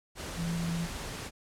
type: tone in noise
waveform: sine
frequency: 168.5 Hz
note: E3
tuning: 38 cents sharp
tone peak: -30 dBFS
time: 0.36-0.89 s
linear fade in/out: 50 ms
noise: pink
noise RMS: -39 dBFS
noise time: 0.15-1.31 s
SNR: +6 dB
effects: low-pass 10000 Hz 12 dB/octave